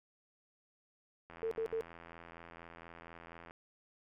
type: click train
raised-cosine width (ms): 0.5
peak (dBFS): -36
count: 187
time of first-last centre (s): 1.3-3.509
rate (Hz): 84.2
type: tone bursts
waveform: sine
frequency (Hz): 449.5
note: A4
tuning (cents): +37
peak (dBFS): -33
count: 3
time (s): 1.43-1.809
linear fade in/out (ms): 0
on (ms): 83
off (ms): 65
effects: none